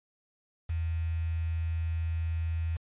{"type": "tone with quantisation", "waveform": "sine", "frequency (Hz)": 82.2, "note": "E2", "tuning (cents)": -4, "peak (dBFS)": -28, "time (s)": [0.69, 2.77], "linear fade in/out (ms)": 10, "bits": 8, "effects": ["resampled to 8000 Hz"]}